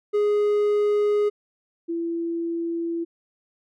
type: tone pair in turn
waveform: triangle / sine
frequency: 415.3 / 335.9 Hz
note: G#4 / E4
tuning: 0 / +33 cents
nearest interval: major third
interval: 367 cents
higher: first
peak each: -16 / -24 dBFS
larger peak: first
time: 0.13-1.3 / 1.88-3.05 s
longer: neither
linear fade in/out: 20 ms
effects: none